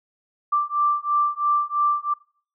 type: beating tone pair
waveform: sine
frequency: 1174.7 / 1177.7 Hz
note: D6 / D6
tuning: 0 / +4 cents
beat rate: 3 Hz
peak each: -22 dBFS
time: 0.52-2.14 s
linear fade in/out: 10 ms
effects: noise-tail reverb RT60 0.5 s tail -24 dB re dry